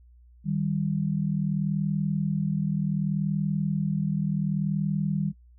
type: tone pair together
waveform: sine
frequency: 155.03 / 195.7 Hz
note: D#3 / G3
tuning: -6 / -3 cents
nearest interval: major third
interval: 403 cents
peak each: -26 / -27 dBFS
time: 0.44-5.33 s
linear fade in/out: 50 ms
effects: noise-tail reverb RT60 0.1 s tail -23 dB re dry + added 60 Hz sine -51 dBFS peak until 5.58 s